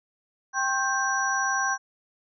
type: tone cluster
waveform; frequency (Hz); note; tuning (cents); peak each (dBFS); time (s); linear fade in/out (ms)
sine; 784 / 1071 / 1572 / 5850; G5 / C6 / G6 / F#8; 0 / +40 / +4 / -21; -30 / -28 / -26 / -32; 0.53-1.78; 50
effects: none